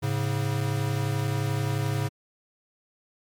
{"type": "tone pair together", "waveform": "square", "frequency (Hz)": [107.13, 138.59], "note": ["A2", "C#3"], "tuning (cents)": [-46, 0], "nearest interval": "major third", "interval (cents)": 446, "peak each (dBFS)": -28, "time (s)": [0.02, 2.09], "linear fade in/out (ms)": 20, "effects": ["MP3 96 kbps"]}